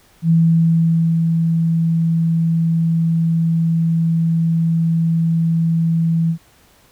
sine tone with ADSR envelope, 164.81 Hz, E3, in tune, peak -9 dBFS, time 0.22-6.38 s, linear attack 81 ms, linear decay 900 ms, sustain -4 dB, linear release 83 ms, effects pink hiss -52 dBFS RMS until 6.91 s

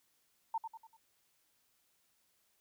sine tone with echo, 903 Hz, A5, 45 cents sharp, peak -32 dBFS, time 0.54-0.58 s, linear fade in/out 5 ms, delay 97 ms, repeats 4, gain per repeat -7 dB, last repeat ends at 0.968 s, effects white hiss -75 dBFS RMS until 2.6 s

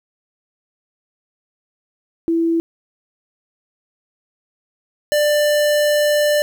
sine / square tone pair in turn, 331.7 / 592.7 Hz, E4 / D5, +11 / +16 cents, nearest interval minor seventh, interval 1005 cents, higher second, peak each -14 dBFS, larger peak neither, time 2.28-2.6 / 5.12-6.42 s, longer second, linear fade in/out 0 ms, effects 9-bit

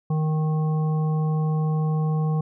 harmonic tone, 155.56 Hz, D#3, in tune, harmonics 1 / 3 / 5 / 7, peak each -20 / -34 / -36 / -39 dBFS, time 0.1-2.41 s, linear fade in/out 5 ms, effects none

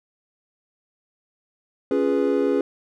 triangle chord, C# dominant seventh, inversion none, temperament equal, 277.2 / 349.2 / 415.3 / 493.9 Hz, C#4 / E#4 / G#4 / B4, 0 / 0 / 0 / 0 cents, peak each -21 / -25 / -20 / -23 dBFS, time 1.91-2.61 s, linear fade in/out 2 ms, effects none

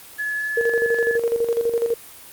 sine tone with pitch glide, 1706 to 1716.9 Hz, G#6 to A6, +46 to -43 cents, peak -22 dBFS, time 0.18-1.18 s, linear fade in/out 20 ms, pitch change +11 cents, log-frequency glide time 0.35-0.5 s
sine tone with tremolo, 466.2 Hz, A#4, in tune, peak -16 dBFS, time 0.57-1.94 s, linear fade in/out 5 ms, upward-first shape square, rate 12 Hz, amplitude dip 60%
effects white hiss -42 dBFS RMS until 2.32 s + Opus 32 kbps

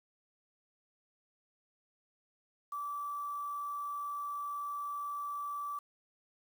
sine tone with quantisation, 1159 Hz, D6, 23 cents flat, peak -36 dBFS, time 2.72-5.79 s, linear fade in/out 5 ms, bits 9, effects none

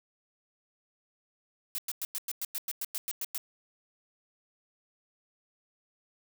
blue noise bursts, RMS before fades -34 dBFS, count 13, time 1.75-3.379 s, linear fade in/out 0 ms, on 33 ms, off 100 ms, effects none

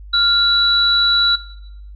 sine tone pair together, 1397 / 3935 Hz, F6 / B7, 0 / -7 cents, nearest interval octave + tritone, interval 1793 cents, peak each -18 / -13 dBFS, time 0.13-1.36 s, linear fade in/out 10 ms, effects noise-tail reverb RT60 0.9 s tail -18 dB re dry + added 50 Hz sine -33 dBFS peak until 1.95 s

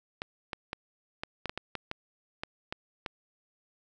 clicks, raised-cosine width 0.3 ms, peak -18 dBFS, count 12, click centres 0.219 / 0.532 / 0.731 / 1.235 / 1.457 / 1.495 / 1.576 / 1.753 / 1.914 / 2.435 / 2.725 / 3.062 s, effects none

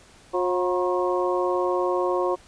harmonic tone with a mistuned harmonic, 180 Hz, F#3, 47 cents flat, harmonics 2 / 3 / 4 / 5 / 6, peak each -24 / -26 / -31 / -31 / -29 dBFS, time 0.33-2.36 s, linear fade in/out 20 ms, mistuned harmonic 5, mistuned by +88 cents, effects pink hiss -52 dBFS RMS until 2.47 s + resampled to 22050 Hz

